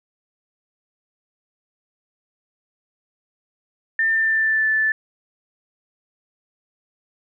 sine tone with pitch glide, 1797 to 1752.9 Hz, A6 to A6, +36 to -7 cents, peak -16 dBFS, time 3.99-4.92 s, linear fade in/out 2 ms, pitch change -43 cents, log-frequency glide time 4.1-4.67 s, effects none

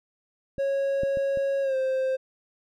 triangle tone with pitch glide, 550 to 524.9 Hz, C#5 to C5, -14 to +5 cents, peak -21 dBFS, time 0.58-2.17 s, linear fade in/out 20 ms, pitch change -81 cents, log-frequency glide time 1.62-1.76 s
clicks, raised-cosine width 3 ms, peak -25 / -20 / -25 / -27 dBFS, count 4, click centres 0.582 / 1.034 / 1.172 / 1.373 s
effects none

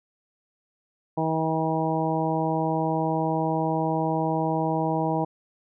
harmonic tone, 160 Hz, D#3, 49 cents sharp, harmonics 1 / 2 / 3 / 4 / 5 / 6, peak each -28 / -28 / -31 / -30 / -29 / -31 dBFS, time 1.17-5.25 s, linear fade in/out 10 ms, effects none

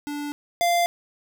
square tone pair in turn, 291.5 / 693.3 Hz, D4 / F5, -13 / -13 cents, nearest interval octave + minor third, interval 1500 cents, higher second, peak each -29 / -19 dBFS, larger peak second, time 0.07-0.32 / 0.61-0.86 s, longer neither, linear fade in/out 0 ms, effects none

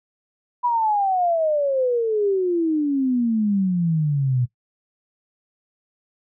sine exponential sweep, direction down, 987.8 to 121 Hz, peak -17 dBFS, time 0.63-4.46 s, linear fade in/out 20 ms, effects noise-tail reverb RT60 0.1 s tail -17 dB re dry

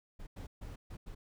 brown noise bursts at uneven times, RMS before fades -45 dBFS, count 5, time 0.19-0.27 / 0.36-0.47 / 0.61-0.76 / 0.9-0.97 / 1.06-1.15 s, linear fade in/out 10 ms, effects none

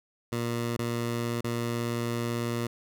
15% pulse tone with dropouts, 118.1 Hz, A#2, 23 cents sharp, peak -22 dBFS, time 0.32-2.67 s, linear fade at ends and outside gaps 5 ms, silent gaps 0.768-0.79 / 1.409-1.443 s, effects none

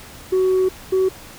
sine tone pair in turn, 373.8 / 377.1 Hz, F#4 / F#4, +18 / +33 cents, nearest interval unison, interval 15 cents, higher second, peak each -12 dBFS, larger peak neither, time 0.32-0.69 / 0.92-1.09 s, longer first, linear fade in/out 10 ms, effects tanh soft clip ceiling -12 dBFS + pink hiss -40 dBFS RMS until 1.38 s

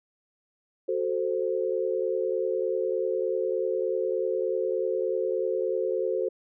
sine chord, F# diminished, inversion none, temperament equal, 370 / 440 / 523.3 Hz, F#4 / A4 / C5, 0 / 0 / 0 cents, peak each -29 dBFS, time 0.88-6.29 s, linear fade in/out 10 ms, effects none

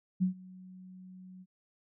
sine tone with ADSR envelope, 185 Hz, F#3, in tune, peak -23 dBFS, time 0.2-1.46 s, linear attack 25 ms, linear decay 110 ms, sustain -24 dB, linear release 45 ms, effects none

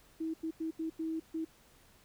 sine tone bursts at uneven times, 321.9 Hz, E4, 41 cents flat, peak -33 dBFS, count 6, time 0.2-0.34 / 0.43-0.51 / 0.6-0.71 / 0.79-0.9 / 0.99-1.2 / 1.34-1.45 s, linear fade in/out 10 ms, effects pink hiss -63 dBFS RMS until 2.04 s

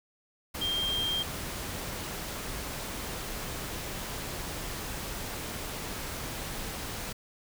sine tone in noise, 3193 Hz, G7, 31 cents sharp, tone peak -28 dBFS, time 0.61-1.23 s, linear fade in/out 10 ms, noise pink, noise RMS -37 dBFS, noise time 0.54-7.13 s, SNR +6 dB, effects none

